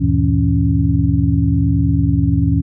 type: tone cluster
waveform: sine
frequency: 74.8 / 94.9 / 115.9 / 165.1 / 277.6 Hz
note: D2 / F#2 / A#2 / E3 / C#4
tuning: +32 / +44 / -10 / +3 / +3 cents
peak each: -18 dBFS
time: 0-2.62 s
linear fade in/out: 20 ms
effects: none